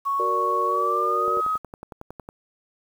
sine tone with pitch glide, 1108.7 to 1266.2 Hz, C#6 to D#6, 0 to +30 cents, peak -21 dBFS, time 0.05-1.58 s, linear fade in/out 20 ms, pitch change +230 cents, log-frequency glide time 0.65-1.31 s
sine chord, Gb augmented, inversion none, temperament equal with one note detuned, 370 / 466.2 / 582.9 Hz, Gb4 / Bb4 / D5, 0 / 0 / -13 cents, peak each -29 / -28 / -31 dBFS, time 0.19-1.41 s, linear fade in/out 10 ms
click train, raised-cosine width 1 ms, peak -23 dBFS, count 12, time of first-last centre 1.28-2.289 s, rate 10.9 Hz
effects 8-bit

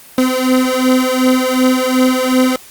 30% pulse beating tone pair, 255.2 / 257.9 Hz, C4 / C4, -43 / -25 cents, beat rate 2.7 Hz, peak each -11 dBFS, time 0.18-2.56 s, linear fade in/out 2 ms, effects white hiss -39 dBFS RMS until 2.7 s + Opus 24 kbps

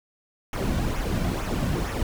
brown noise with flanger, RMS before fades -26 dBFS, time 0.53-2.03 s, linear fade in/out 2 ms, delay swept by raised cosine 0.22 to 2.42 ms, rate 2.2 Hz, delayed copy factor -0.6, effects none

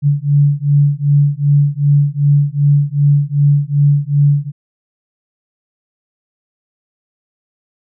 sine beating tone pair, 142.6 / 145.2 Hz, C#3 / D3, +49 / -19 cents, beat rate 2.6 Hz, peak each -12 dBFS, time 0.02-4.52 s, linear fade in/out 50 ms, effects none

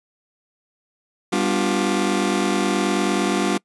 sawtooth chord, G dominant seventh, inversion none, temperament just, 196 / 245 / 294 / 352.8 Hz, G3 / B3 / D4 / F4, 0 / -14 / +2 / +18 cents, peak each -19 / -22 / -20 / -19 dBFS, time 1.32-3.58 s, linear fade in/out 10 ms, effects noise-tail reverb RT60 0.1 s tail -25 dB re dry + resampled to 24000 Hz

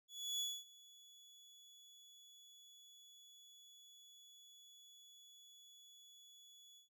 30% pulse tone with ADSR envelope, 3406 Hz, G#7, 43 cents sharp, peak -35 dBFS, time 0.08-6.89 s, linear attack 320 ms, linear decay 240 ms, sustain -23 dB, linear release 120 ms, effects none

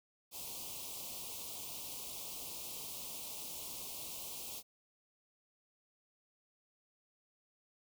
white band-stop noise, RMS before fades -45 dBFS, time 0.31-4.63 s, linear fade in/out 50 ms, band 1100 to 2500 Hz, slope 48 dB/octave, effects none

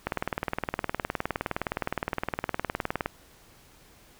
click train, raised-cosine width 0.5 ms, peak -12 dBFS, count 59, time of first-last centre 0.07-3.06 s, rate 19.4 Hz, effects pink hiss -56 dBFS RMS until 4.19 s

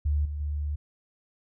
sine tone with level steps, 73.7 Hz, D2, 7 cents sharp, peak -22 / -30 / -27 dBFS, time 0.05-0.76 s, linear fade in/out 10 ms, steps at 0.25 / 0.4 s, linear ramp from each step 5 ms, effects none

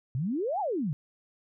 sine exponential two-way sweep, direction up then down, 117.4 to 879 to 132.8 Hz, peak -27 dBFS, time 0.15-0.93 s, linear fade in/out 0 ms, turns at 0.6 s, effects none

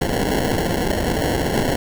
white noise with sample-and-hold, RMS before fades -20 dBFS, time 0.01-1.76 s, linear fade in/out 5 ms, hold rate 1225 Hz, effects none

